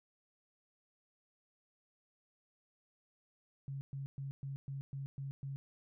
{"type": "tone bursts", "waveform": "sine", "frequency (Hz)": 137.4, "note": "C#3", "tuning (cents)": -15, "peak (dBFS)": -39, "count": 8, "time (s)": [3.68, 5.56], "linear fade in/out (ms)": 0, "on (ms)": 130, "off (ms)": 120, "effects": []}